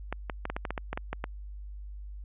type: clicks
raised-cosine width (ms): 0.5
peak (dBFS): -17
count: 12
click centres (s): 0.126 / 0.298 / 0.454 / 0.5 / 0.565 / 0.652 / 0.706 / 0.778 / 0.93 / 0.975 / 1.13 / 1.241
effects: added 50 Hz sine -39 dBFS peak until 2.24 s + resampled to 8000 Hz